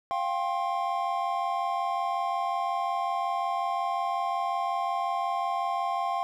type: chord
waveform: triangle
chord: F suspended second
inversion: none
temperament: equal with one note detuned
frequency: 698.5 / 784 / 1062.3 Hz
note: F5 / G5 / C6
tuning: 0 / 0 / +26 cents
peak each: -29 dBFS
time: 0.11-6.23 s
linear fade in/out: 0 ms
effects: none